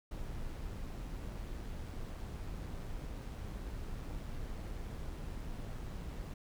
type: noise with amplitude modulation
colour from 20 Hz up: brown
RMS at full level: -41 dBFS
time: 0.11-6.34 s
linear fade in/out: 5 ms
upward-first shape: sine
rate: 110 Hz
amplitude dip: 25%
effects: none